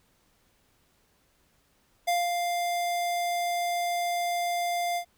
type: tone with ADSR envelope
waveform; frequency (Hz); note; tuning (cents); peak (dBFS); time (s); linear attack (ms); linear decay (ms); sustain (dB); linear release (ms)
square; 698.5; F5; 0; -23; 2.07-5.05; 14; 200; -4; 83
effects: pink hiss -67 dBFS RMS until 5.17 s